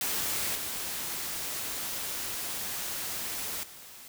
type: noise with level steps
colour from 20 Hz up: white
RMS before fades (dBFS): -31 / -35 / -48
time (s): 0.01-4.08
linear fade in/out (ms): 2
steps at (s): 0.55 / 3.63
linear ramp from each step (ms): 5
effects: none